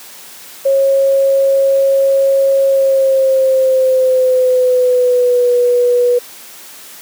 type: tone with pitch glide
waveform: sine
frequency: 545 to 488.4 Hz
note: C#5 to B4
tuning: -29 to -19 cents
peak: -8 dBFS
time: 0.65-6.19 s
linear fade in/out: 10 ms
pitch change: -190 cents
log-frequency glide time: 2.63-5.52 s
effects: white hiss -35 dBFS RMS until 7.01 s + high-pass 200 Hz 12 dB/octave